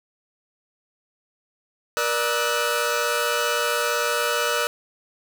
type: tone cluster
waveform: sawtooth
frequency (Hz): 475.5 / 593 / 1297 / 1482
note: A#4 / D5 / E6 / F#6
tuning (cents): +34 / +17 / -28 / +2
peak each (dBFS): -23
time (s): 1.97-4.67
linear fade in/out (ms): 0
effects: none